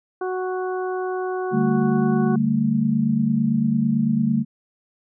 harmonic tone, 370 Hz, F#4, in tune, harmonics 1 / 2 / 3 / 4, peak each -24 / -30 / -34 / -36 dBFS, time 0.21-2.36 s, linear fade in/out 5 ms
sine chord, D suspended fourth, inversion none, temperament equal with one note detuned, 146.83 / 196 / 224.9 Hz, D3 / G3 / A3, 0 / 0 / +38 cents, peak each -24 / -23 / -19 dBFS, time 1.51-4.45 s, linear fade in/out 50 ms
effects none

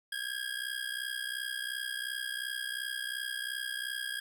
25% pulse ring-modulated tone, 1635 Hz, G#6, 28 cents flat, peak -28 dBFS, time 0.12-4.2 s, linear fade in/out 2 ms, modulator 31.4 Hz, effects none

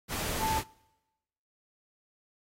sine tone in noise, 880 Hz, A5, in tune, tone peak -28 dBFS, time 0.39-0.62 s, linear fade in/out 50 ms, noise pink, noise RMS -34 dBFS, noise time 0.08-0.64 s, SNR +3 dB, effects noise-tail reverb RT60 1.0 s tail -25 dB re dry + AAC 48 kbps

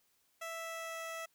15% pulse tone with pitch glide, 659.3 to 655.5 Hz, E5 to E5, 0 to -10 cents, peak -34 dBFS, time 0.41-1.26 s, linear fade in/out 10 ms, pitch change -10 cents, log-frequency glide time 0.52-0.98 s, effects white hiss -74 dBFS RMS until 1.34 s

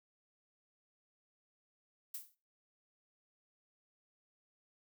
violet noise with exponential decay, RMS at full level -39 dBFS, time 2.14-2.35 s, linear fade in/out 5 ms, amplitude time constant 44 ms, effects noise-tail reverb RT60 0.3 s tail -17 dB re dry

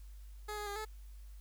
15% pulse tone with pitch steps, 421 / 416.4 / 405.3 / 432.2 Hz, G#4 / G#4 / G#4 / A4, +24 / +5 / -42 / -31 cents, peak -33 dBFS, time 0.48-0.852 s, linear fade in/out 10 ms, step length 93 ms, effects added 50 Hz sine -48 dBFS peak until 1.4 s + white hiss -68 dBFS RMS until 1.4 s

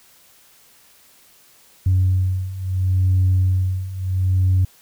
sine beating tone pair, 92.5 / 93.23 Hz, F#2 / F#2, 0 / +14 cents, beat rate 0.73 Hz, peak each -19 / -16 dBFS, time 1.86-4.65 s, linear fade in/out 5 ms, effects tanh soft clip ceiling -10 dBFS + white hiss -52 dBFS RMS until 4.81 s

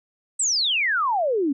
sine exponential sweep, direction down, 8320 to 262 Hz, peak -19 dBFS, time 0.39-1.53 s, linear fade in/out 10 ms, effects none

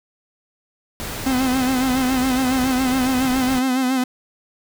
pink noise, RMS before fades -29 dBFS, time 1-3.59 s, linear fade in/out 0 ms
45% pulse tone with vibrato, 258 Hz, C4, 24 cents flat, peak -17 dBFS, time 1.26-4.04 s, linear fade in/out 5 ms, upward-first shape sine, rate 7.2 Hz, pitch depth 56 cents each way
effects none

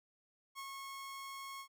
sawtooth tone with ADSR envelope, 1092 Hz, C#6, 26 cents flat, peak -39 dBFS, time 0.55-1.68 s, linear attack 39 ms, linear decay 50 ms, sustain -2 dB, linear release 80 ms, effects none

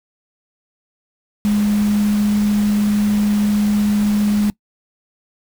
sine tone in noise, 207.7 Hz, G#3, in tune, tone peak -13 dBFS, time 1.45-4.5 s, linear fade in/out 0 ms, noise pink, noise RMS -31 dBFS, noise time 1.45-4.5 s, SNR +15 dB, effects noise-tail reverb RT60 0.1 s tail -22 dB re dry

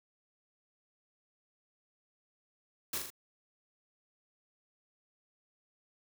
white noise with echo, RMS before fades -35 dBFS, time 2.93-2.98 s, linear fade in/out 5 ms, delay 41 ms, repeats 3, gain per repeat -4 dB, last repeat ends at 3.103 s, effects none

